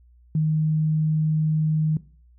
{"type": "tone", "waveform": "sine", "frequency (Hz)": 155.56, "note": "D#3", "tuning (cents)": 0, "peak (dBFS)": -18, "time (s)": [0.35, 1.97], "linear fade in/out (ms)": 2, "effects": ["noise-tail reverb RT60 0.4 s tail -18 dB re dry", "added 60 Hz sine -51 dBFS peak until 2.38 s"]}